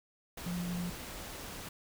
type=tone in noise; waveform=sine; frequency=176.2 Hz; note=F3; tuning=16 cents sharp; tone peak=-34 dBFS; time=0.46-0.9 s; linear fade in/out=5 ms; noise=pink; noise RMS=-44 dBFS; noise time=0.37-1.69 s; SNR=+7 dB; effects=none